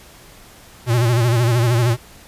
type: tone with vibrato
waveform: square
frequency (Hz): 119.1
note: A#2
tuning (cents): +38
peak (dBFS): -14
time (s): 0.86-1.97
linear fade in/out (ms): 50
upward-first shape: sine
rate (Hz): 13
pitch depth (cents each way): 87
effects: pink hiss -44 dBFS RMS until 2.27 s + resampled to 32000 Hz